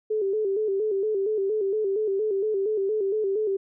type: tone with vibrato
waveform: sine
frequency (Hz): 410.1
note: G#4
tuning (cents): -22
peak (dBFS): -22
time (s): 0.1-3.57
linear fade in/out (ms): 10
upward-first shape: square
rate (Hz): 4.3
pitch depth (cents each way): 87
effects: none